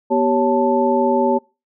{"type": "tone cluster", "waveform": "sine", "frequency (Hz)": [243.6, 388.3, 556, 881], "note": ["B3", "G4", "C#5", "A5"], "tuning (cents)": [-24, -16, 5, 2], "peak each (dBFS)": -19, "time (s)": [0.1, 1.39], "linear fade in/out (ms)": 20, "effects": ["noise-tail reverb RT60 0.3 s tail -25 dB re dry"]}